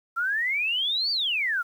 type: exponential two-way sweep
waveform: sine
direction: up then down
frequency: 1338 to 4699 to 1338 Hz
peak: -23 dBFS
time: 0.16-1.63 s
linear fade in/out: 20 ms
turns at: 1.11 s
effects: 9-bit